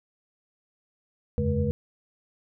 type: tone cluster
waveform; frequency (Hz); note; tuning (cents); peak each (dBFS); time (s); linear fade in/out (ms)
sine; 82.7 / 91.7 / 140.5 / 212.2 / 480.9; E2 / F#2 / C#3 / G#3 / B4; +6 / -15 / +24 / +38 / -46; -29; 1.38-1.71; 0
effects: none